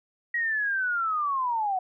sine linear sweep, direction down, 1914 to 726 Hz, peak -24 dBFS, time 0.34-1.79 s, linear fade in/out 5 ms, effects none

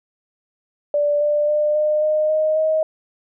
sine tone with pitch steps, 585 / 592.1 / 599.4 / 606.7 / 614.1 / 621.6 / 629.2 Hz, D5 / D5 / D5 / D#5 / D#5 / D#5 / D#5, -7 / +14 / +35 / -44 / -23 / -2 / +19 cents, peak -15 dBFS, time 0.94-2.83 s, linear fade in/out 2 ms, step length 270 ms, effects none

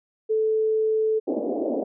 sine tone, 437.4 Hz, A4, 10 cents flat, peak -19 dBFS, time 0.29-1.2 s, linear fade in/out 20 ms
pink band-pass noise, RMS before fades -26 dBFS, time 1.27-1.84 s, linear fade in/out 10 ms, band 250 to 660 Hz, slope 48 dB/octave
effects none

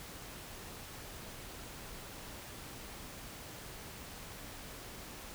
silence, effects pink hiss -48 dBFS RMS until 5.34 s

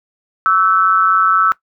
sine tone with amplitude modulation, 1318.5 Hz, E6, in tune, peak -5 dBFS, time 0.46-1.52 s, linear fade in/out 0 ms, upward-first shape sine, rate 184 Hz, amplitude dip 85%, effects noise-tail reverb RT60 0.1 s tail -18 dB re dry

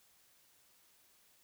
silence, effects white hiss -68 dBFS RMS until 1.43 s

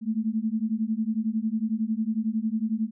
sine beating tone pair, 214.9 / 225.9 Hz, A3 / A3, -41 / +46 cents, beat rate 11 Hz, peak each -27 dBFS, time 0.01-2.91 s, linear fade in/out 50 ms, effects none

